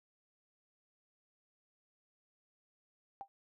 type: tone with exponential decay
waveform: sine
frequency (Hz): 790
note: G5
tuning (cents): +13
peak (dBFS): -37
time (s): 3.21-3.28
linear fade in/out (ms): 0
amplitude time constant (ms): 15
effects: none